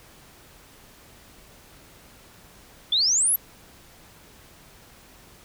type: exponential sweep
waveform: sine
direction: up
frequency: 3400 to 11990 Hz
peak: -18 dBFS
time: 2.92-3.36 s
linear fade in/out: 5 ms
effects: pink hiss -51 dBFS RMS until 5.44 s